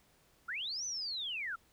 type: linear two-way sweep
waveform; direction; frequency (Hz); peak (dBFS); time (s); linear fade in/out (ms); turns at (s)
sine; up then down; 1280 to 6120 to 1280; -36; 0.48-1.56; 10; 0.85
effects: pink hiss -68 dBFS RMS until 1.72 s